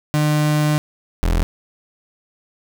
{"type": "tone pair in turn", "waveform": "35% pulse", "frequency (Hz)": [150.7, 42.29], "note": ["D3", "E1"], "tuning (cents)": [45, 45], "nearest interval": "octave + minor seventh", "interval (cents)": 2200, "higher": "first", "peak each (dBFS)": -13, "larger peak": "neither", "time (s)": [[0.14, 0.78], [1.23, 1.43]], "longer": "first", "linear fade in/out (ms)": 0, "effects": []}